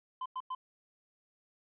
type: tone bursts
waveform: triangle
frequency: 1025 Hz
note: C6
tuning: 36 cents flat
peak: -33 dBFS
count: 3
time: 0.21-0.55 s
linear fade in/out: 5 ms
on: 48 ms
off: 98 ms
effects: resampled to 8000 Hz + 12-bit